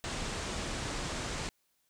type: low-pass noise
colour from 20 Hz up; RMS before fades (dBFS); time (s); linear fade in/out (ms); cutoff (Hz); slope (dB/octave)
pink; -37; 0.04-1.49; 0; 8700; 48
effects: white hiss -75 dBFS RMS until 1.89 s